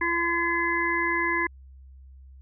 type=harmonic tone; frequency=340.4 Hz; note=F4; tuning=44 cents flat; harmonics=1 / 3 / 5 / 6; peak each=-30 / -28 / -28 / -27 dBFS; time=0.01-1.47 s; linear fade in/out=5 ms; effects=added 66 Hz sine -45 dBFS peak until 2.41 s